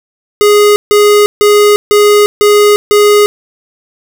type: tone bursts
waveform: square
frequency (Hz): 414.7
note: G#4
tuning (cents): -3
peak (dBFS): -4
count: 6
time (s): 0.41-3.26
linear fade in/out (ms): 0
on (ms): 350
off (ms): 150
effects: none